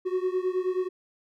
triangle beating tone pair, 365.7 / 375.1 Hz, F#4 / F#4, -20 / +24 cents, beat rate 9.4 Hz, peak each -25 / -27 dBFS, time 0.05-0.89 s, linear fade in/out 20 ms, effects none

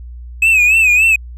triangle tone with vibrato, 2556 Hz, D#7, 46 cents sharp, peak -6 dBFS, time 0.42-1.16 s, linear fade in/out 5 ms, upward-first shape sine, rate 3.5 Hz, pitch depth 92 cents each way, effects added 60 Hz sine -28 dBFS peak until 1.37 s

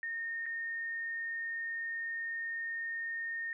sine tone with dropouts, 1836 Hz, A#6, 27 cents flat, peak -35 dBFS, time 0.03-3.53 s, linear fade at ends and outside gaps 1 ms, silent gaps 0.458-0.463 s, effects none

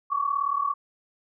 sine tone pair together, 1108.7 / 1146.5 Hz, C#6 / D6, 0 / -42 cents, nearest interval minor second, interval 58 cents, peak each -26 dBFS, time 0.1-0.74 s, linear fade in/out 20 ms, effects none

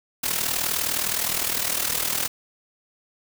white noise with amplitude modulation, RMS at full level -22 dBFS, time 0.23-2.28 s, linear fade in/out 10 ms, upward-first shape sine, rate 39.6 Hz, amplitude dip 70%, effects none

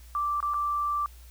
sine tone with dropouts, 1172 Hz, D6, 4 cents flat, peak -25 dBFS, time 0.15-1.06 s, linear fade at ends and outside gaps 1 ms, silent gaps 0.404-0.427 / 0.537-0.542 s, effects added 60 Hz sine -46 dBFS peak until 1.3 s + white hiss -57 dBFS RMS until 1.3 s

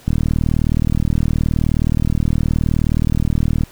click train, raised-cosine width 5 ms, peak -4 dBFS, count 140, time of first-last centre 0.08-3.635 s, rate 39.1 Hz, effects pink hiss -45 dBFS RMS until 3.71 s

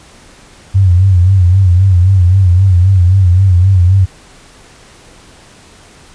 sine tone with vibrato, 92.5 Hz, F#2, in tune, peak -4 dBFS, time 0.74-4.06 s, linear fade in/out 20 ms, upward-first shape sine, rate 3.8 Hz, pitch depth 98 cents each way, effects pink hiss -40 dBFS RMS until 6.14 s + resampled to 22050 Hz

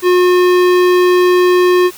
sine tone with hard clipping, 360 Hz, F#4, 47 cents flat, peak -9 dBFS, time 0.02-1.91 s, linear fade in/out 50 ms, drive 17 dB, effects white hiss -35 dBFS RMS until 1.97 s

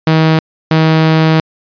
sawtooth tone pair in turn, 159.2 / 159.2 Hz, D#3 / D#3, +40 / +40 cents, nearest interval unison, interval 0 cents, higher neither, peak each -3 dBFS, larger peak neither, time 0.07-0.39 / 0.71-1.4 s, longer second, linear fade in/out 2 ms, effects resampled to 11025 Hz

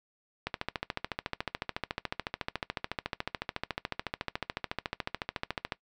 click train, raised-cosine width 0.3 ms, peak -15 dBFS, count 74, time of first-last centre 0.47-5.722 s, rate 13.9 Hz, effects noise-tail reverb RT60 0.1 s tail -19 dB re dry

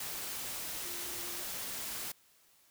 sine tone in noise, 349.2 Hz, F4, in tune, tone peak -51 dBFS, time 0.85-1.43 s, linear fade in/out 5 ms, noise white, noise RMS -40 dBFS, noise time 0-2.12 s, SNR -14 dB, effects white hiss -66 dBFS RMS until 2.7 s

